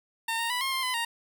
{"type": "tone with pitch steps", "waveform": "15% pulse", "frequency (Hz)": [910, 925, 987, 1070, 1054, 1013, 931], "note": ["A#5", "A#5", "B5", "C6", "C6", "B5", "A#5"], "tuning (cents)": [-42, -14, -1, 38, 12, 44, -2], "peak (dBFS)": -21, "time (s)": [0.28, 1.05], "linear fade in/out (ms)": 5, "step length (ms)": 110, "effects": []}